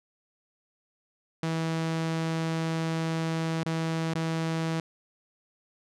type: tone with dropouts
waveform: sawtooth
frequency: 162.6 Hz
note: E3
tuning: 23 cents flat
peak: -23 dBFS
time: 1.43-4.8 s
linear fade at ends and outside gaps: 2 ms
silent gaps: 3.634-3.66 / 4.138-4.152 s
effects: low-pass 7000 Hz 12 dB/octave